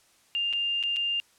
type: tone with dropouts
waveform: sine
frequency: 2801 Hz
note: F7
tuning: 4 cents sharp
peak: -25 dBFS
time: 0.35-1.2 s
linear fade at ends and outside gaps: 0 ms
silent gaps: 0.528-0.534 / 0.828-0.836 / 0.962-0.967 s
effects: white hiss -62 dBFS RMS until 1.38 s + low-pass 10000 Hz 12 dB/octave